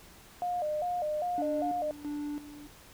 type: tone with vibrato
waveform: sine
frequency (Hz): 657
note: E5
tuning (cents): -6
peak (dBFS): -29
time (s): 0.42-1.91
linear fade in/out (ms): 0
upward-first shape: square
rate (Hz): 2.5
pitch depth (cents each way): 140
type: tone with tremolo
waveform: triangle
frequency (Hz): 293.7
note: D4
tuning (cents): 0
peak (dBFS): -31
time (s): 1.38-2.67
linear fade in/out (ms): 0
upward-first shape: square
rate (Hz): 1.5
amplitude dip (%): 75
effects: pink hiss -54 dBFS RMS until 2.93 s